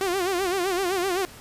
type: tone with vibrato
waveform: sawtooth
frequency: 370.4 Hz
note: F#4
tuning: 2 cents sharp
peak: -19 dBFS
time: 0.01-1.25 s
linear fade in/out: 0 ms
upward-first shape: sine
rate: 7.8 Hz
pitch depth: 120 cents each way
effects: pink hiss -45 dBFS RMS until 1.4 s + resampled to 32000 Hz